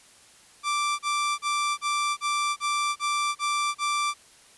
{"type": "tone bursts", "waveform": "sawtooth", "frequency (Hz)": 1174, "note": "D6", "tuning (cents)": -1, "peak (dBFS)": -20, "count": 9, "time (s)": [0.63, 4.142], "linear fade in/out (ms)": 50, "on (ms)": 360, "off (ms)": 34, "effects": ["white hiss -54 dBFS RMS until 4.57 s", "resampled to 24000 Hz"]}